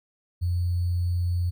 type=tone with sample-and-hold; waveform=sine; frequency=88 Hz; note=F2; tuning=14 cents sharp; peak=-22 dBFS; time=0.41-1.51 s; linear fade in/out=20 ms; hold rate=4410 Hz; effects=none